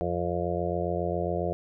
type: harmonic tone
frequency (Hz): 87.31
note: F2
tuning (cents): 0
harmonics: 1 / 2 / 4 / 5 / 6 / 7 / 8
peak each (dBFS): -34 / -34 / -34 / -34 / -34 / -34 / -34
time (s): 0.01-1.53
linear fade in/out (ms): 0
effects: none